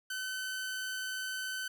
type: tone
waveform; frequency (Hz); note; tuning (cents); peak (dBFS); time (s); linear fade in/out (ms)
sawtooth; 1521; F#6; +47; -32; 0.1-1.68; 5
effects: none